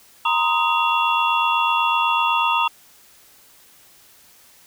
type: tone cluster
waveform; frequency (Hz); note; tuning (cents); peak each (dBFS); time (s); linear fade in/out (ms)
sine; 936 / 1024 / 1249 / 2746 / 3388; A#5 / C6 / D#6 / F7 / G#7; +7 / -38 / +6 / -30 / +34; -20 / -25 / -22 / -23 / -28; 0.25-2.68; 5
effects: white hiss -51 dBFS RMS until 4.66 s